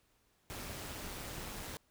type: noise with amplitude modulation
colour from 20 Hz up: pink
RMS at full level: -42 dBFS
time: 0.5-1.77 s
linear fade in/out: 0 ms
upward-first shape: sine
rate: 195 Hz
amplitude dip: 50%
effects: pink hiss -73 dBFS RMS until 1.9 s